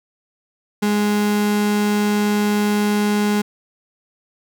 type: tone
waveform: 35% pulse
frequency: 207.7 Hz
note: G#3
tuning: in tune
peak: -14 dBFS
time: 0.82-3.42 s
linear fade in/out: 10 ms
effects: none